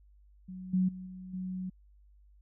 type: tone with level steps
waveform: sine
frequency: 185 Hz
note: F#3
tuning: in tune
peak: -40 / -24 / -40 / -42 / -34 dBFS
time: 0.48-1.7 s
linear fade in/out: 10 ms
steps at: 0.73 / 0.88 / 1.06 / 1.33 s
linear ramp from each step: 10 ms
effects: added 50 Hz sine -57 dBFS peak until 2.41 s